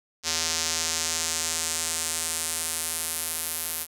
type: tone with band-pass filter sweep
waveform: square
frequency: 81.4 Hz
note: E2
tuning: 21 cents flat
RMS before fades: -29 dBFS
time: 0.23-3.87 s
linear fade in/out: 50 ms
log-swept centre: 5800 to 12000 Hz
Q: 1.8
effects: none